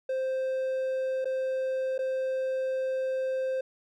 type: tone with dropouts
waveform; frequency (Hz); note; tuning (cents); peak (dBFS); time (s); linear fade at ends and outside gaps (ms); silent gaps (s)
triangle; 523.3; C5; 0; -25; 0.09-3.61; 5; 1.246-1.254 / 1.98-1.989
effects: none